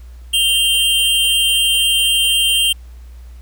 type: tone pair together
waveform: square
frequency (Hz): 2794 / 3148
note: F7 / G7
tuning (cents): 0 / +7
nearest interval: major second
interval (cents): 207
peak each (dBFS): -18 / -14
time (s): 0.33-2.73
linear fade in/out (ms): 10
effects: added 60 Hz sine -33 dBFS peak until 3.41 s + pink hiss -53 dBFS RMS until 3.41 s